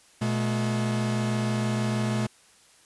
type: tone pair together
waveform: 45% pulse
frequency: 120.5 / 214.7 Hz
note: B2 / A3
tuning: -42 / -42 cents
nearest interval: minor seventh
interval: 1000 cents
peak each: -27 dBFS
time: 0.21-2.27 s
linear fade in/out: 10 ms
effects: white hiss -57 dBFS RMS until 2.85 s + resampled to 24000 Hz